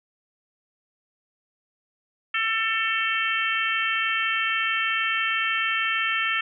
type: harmonic tone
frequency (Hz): 446.3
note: A4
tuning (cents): +25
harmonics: 3 / 4 / 5 / 6 / 7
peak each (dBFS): -28 / -27 / -29 / -28 / -31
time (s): 2.34-6.41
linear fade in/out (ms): 5
effects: none